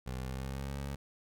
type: tone with pitch glide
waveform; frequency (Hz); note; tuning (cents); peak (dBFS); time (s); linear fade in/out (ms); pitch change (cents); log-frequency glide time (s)
20% pulse; 64 to 69.39; C2 to C#2; -38 to +2; -32; 0.06-0.96; 10; +140; 0.19-0.77
effects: none